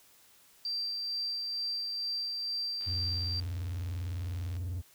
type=tone with tremolo; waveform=sine; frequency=4699 Hz; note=D8; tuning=in tune; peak=-31 dBFS; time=0.65-3.4 s; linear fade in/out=2 ms; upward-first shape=sine; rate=2.2 Hz; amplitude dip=25%
type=click train; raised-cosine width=0.2 ms; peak=-35 dBFS; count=138; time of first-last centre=2.81-4.566 s; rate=78 Hz
type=tone with vibrato; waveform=triangle; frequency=88.4 Hz; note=F2; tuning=22 cents sharp; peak=-31 dBFS; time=2.86-4.82 s; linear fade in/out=20 ms; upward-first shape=sine; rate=20 Hz; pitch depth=200 cents each way
effects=white hiss -61 dBFS RMS until 4.94 s